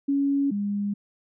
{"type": "tone pair in turn", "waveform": "sine", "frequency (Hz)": [279.4, 203.2], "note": ["C#4", "G#3"], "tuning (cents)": [14, -38], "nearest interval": "tritone", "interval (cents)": 552, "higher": "first", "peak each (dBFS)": [-20, -24], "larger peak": "first", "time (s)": [[0.08, 0.51], [0.51, 0.94]], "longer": "neither", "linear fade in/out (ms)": 10, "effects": []}